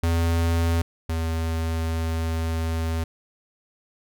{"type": "tone pair in turn", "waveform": "square", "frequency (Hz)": [83.6, 81.64], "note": ["E2", "E2"], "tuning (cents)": [25, -16], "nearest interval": "unison", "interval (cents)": 41, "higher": "first", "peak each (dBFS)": [-20, -24], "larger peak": "first", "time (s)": [[0.03, 0.82], [1.09, 3.04]], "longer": "second", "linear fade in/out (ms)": 5, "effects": []}